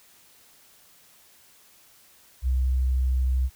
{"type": "tone with vibrato", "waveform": "sine", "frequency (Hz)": 64.2, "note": "C2", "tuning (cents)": -32, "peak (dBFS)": -20, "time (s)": [2.42, 3.5], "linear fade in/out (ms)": 50, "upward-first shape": "sine", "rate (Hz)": 13, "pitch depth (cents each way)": 8, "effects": ["white hiss -56 dBFS RMS until 3.55 s"]}